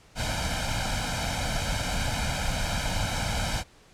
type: noise with comb filter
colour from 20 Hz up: pink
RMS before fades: -28 dBFS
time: 0.15-3.64 s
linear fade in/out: 50 ms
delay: 1.3 ms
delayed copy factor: +0.85
effects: pink hiss -56 dBFS RMS until 3.93 s + low-pass 8000 Hz 12 dB/octave